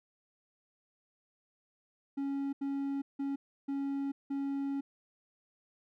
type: tone bursts at uneven times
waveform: triangle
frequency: 277.2 Hz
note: C#4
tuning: in tune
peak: -30 dBFS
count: 5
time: 2.17-2.53 / 2.61-3.02 / 3.19-3.36 / 3.68-4.12 / 4.3-4.81 s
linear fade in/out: 10 ms
effects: none